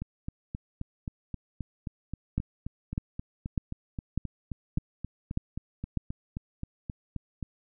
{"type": "two click trains", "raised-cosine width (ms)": 5, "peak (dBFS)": [-22, -15], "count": [29, 7], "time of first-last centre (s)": [[0.02, 7.427], [2.38, 5.973]], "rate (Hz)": [3.78, 1.67], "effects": []}